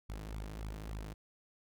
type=tone with flanger; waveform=sawtooth; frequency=52.9 Hz; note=G#1; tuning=33 cents sharp; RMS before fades=-43 dBFS; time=0.09-1.14 s; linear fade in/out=10 ms; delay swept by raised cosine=0.81 to 6.71 ms; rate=3.5 Hz; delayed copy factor=+0.7; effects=none